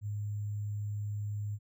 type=tone with sample-and-hold; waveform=sine; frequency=103.83 Hz; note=G#2; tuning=in tune; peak=-33 dBFS; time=0.01-1.59 s; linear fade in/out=50 ms; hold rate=7350 Hz; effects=none